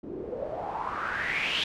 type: noise with low-pass filter sweep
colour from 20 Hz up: white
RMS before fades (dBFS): -32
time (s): 0.03-1.64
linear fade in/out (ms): 5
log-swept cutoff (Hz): 310 to 3300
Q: 6
effects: none